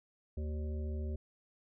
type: harmonic tone with a mistuned harmonic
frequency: 76.1 Hz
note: D#2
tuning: 38 cents flat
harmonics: 1 / 3 / 5 / 7 / 8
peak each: -35 / -46 / -48 / -55 / -55 dBFS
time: 0.37-1.16 s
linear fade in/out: 5 ms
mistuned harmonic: 8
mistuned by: -30 cents
effects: none